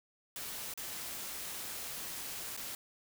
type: noise with dropouts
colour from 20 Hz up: white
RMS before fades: -42 dBFS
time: 0.36-2.75 s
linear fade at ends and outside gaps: 1 ms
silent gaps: 0.738-0.775 / 2.566-2.574 s
effects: none